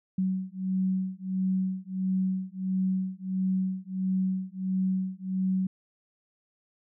sine beating tone pair, 187.2 / 188.7 Hz, F#3 / F#3, +20 / +34 cents, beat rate 1.5 Hz, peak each -29 dBFS, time 0.18-5.67 s, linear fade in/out 5 ms, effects none

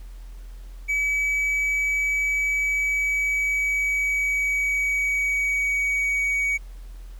triangle tone with pitch glide, 2284 to 2255 Hz, D7 to C#7, -49 to +29 cents, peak -19 dBFS, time 0.88-6.58 s, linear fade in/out 20 ms, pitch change -22 cents, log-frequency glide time 2.59-6.42 s, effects added 42 Hz sine -36 dBFS peak until 7.19 s + pink hiss -56 dBFS RMS until 7.19 s

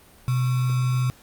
sine tone with sample-and-hold, 126.7 Hz, B2, 45 cents sharp, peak -19 dBFS, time 0.28-1.1 s, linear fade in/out 0 ms, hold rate 1225 Hz, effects pink hiss -52 dBFS RMS until 1.22 s + Opus 32 kbps

